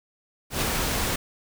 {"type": "noise with ADSR envelope", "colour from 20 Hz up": "pink", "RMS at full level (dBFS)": -24, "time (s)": [0.5, 1.16], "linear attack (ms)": 110, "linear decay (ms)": 26, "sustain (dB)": -2, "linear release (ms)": 6, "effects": []}